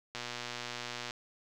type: click train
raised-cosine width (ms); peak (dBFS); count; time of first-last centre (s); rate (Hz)
0.2; -21; 116; 0.15-1.108; 120
effects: none